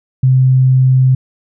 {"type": "tone", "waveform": "sine", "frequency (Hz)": 130, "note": "C3", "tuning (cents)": -11, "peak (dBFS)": -6, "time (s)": [0.23, 1.15], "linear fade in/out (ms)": 5, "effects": []}